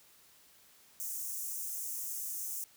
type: high-pass noise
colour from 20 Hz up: white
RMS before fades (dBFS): -39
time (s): 1-2.64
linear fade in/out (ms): 0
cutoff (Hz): 6000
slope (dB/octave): 48
effects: white hiss -62 dBFS RMS until 2.76 s